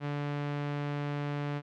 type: tone with low-pass filter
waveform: sawtooth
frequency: 145 Hz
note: D3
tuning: 22 cents flat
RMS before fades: -34 dBFS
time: 0-1.62 s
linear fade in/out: 50 ms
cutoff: 2700 Hz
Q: 0.86
effects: none